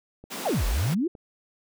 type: click train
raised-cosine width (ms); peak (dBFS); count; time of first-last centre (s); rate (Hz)
2; -31; 4; 0.24-1.152; 3.29
type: high-pass noise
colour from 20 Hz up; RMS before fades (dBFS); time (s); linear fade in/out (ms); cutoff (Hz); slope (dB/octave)
pink; -35; 0.3-0.95; 20; 180; 48
type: exponential two-way sweep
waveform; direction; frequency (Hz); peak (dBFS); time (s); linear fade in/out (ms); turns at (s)
sine; down then up; 943 to 39.67 to 378.2; -22; 0.45-1.08; 10; 0.66
effects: none